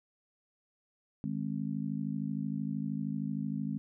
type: chord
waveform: sine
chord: Ab major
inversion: second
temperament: equal with one note detuned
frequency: 155.56 / 208.6 / 261.6 Hz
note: Eb3 / Ab3 / C4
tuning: 0 / +8 / 0 cents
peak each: -37 / -35 / -38 dBFS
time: 1.24-3.78 s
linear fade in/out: 0 ms
effects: none